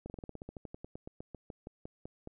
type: slowing click train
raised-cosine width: 2 ms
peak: -30 dBFS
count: 22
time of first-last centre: 0.06-2.274 s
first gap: 39 ms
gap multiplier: 1.09
effects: none